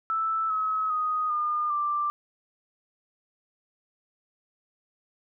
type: tone with pitch steps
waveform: sine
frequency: 1318 / 1282 / 1246.9 / 1212.8 / 1179.6 Hz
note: E6 / E6 / D#6 / D#6 / D6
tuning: -1 / -49 / +3 / -45 / +7 cents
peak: -24 dBFS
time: 0.1-2.1 s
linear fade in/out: 0 ms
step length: 400 ms
effects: none